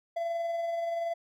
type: tone with amplitude modulation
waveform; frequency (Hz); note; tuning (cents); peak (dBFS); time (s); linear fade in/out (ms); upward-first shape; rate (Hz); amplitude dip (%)
triangle; 675; E5; +41; -26; 0.16-1.14; 10; sine; 21.1; 30
effects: none